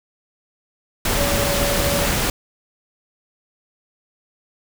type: tone in noise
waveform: sine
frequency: 568 Hz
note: C#5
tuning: 42 cents sharp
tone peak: -23 dBFS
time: 1.17-2.06 s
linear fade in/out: 2 ms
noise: pink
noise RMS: -20 dBFS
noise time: 1.05-2.3 s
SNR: -6 dB
effects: none